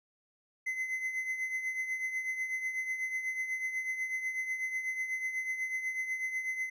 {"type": "tone with tremolo", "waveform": "triangle", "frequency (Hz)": 2047, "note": "C7", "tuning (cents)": -38, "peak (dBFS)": -28, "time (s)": [0.66, 6.7], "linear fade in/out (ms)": 10, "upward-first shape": "triangle", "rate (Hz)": 8.1, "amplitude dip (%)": 65, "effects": []}